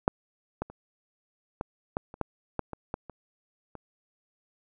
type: clicks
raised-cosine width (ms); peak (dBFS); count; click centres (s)
1; -7 / -16 / -30 / -17 / -14 / -29 / -14 / -14 / -22 / -17 / -27 / -27; 12; 0.079 / 0.62 / 0.7 / 1.611 / 1.969 / 2.141 / 2.213 / 2.593 / 2.733 / 2.941 / 3.097 / 3.753
effects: none